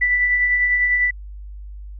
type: tone with tremolo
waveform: sine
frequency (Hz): 1975.5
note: B6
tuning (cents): 0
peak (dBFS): -13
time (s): 0.01-1.11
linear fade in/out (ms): 10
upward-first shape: triangle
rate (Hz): 10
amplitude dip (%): 40
effects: added 50 Hz sine -32 dBFS peak until 1.99 s